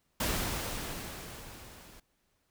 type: noise with level ramp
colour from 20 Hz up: pink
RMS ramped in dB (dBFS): -30 to -54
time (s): 0.2-2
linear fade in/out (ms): 5
effects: pink hiss -75 dBFS RMS until 2.5 s